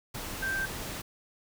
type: tone in noise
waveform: sine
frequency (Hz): 1568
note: G6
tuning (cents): 0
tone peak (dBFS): -29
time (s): 0.42-0.66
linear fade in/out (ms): 10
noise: pink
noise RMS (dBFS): -38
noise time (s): 0.14-1.02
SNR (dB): +6
effects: none